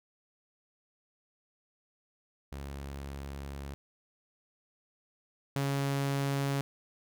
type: tone pair in turn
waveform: sawtooth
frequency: 69.5 / 139 Hz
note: C#2 / C#3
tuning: +5 / +5 cents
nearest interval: octave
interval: 1200 cents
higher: second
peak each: -35 / -25 dBFS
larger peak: second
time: 2.52-3.74 / 5.56-6.61 s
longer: first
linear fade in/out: 0 ms
effects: none